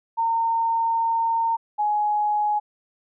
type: tone pair in turn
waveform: sine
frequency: 914 / 838.1 Hz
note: A#5 / G#5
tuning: -34 / +16 cents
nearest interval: major second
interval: 150 cents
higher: first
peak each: -19 dBFS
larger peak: neither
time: 0.17-1.57 / 1.78-2.6 s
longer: first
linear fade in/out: 20 ms
effects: none